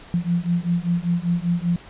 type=beating tone pair; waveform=sine; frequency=170.6 / 175.7 Hz; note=F3 / F3; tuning=-40 / +11 cents; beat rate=5.1 Hz; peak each=-22 dBFS; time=0.14-1.76 s; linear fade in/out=0 ms; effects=pink hiss -44 dBFS RMS until 1.89 s + resampled to 8000 Hz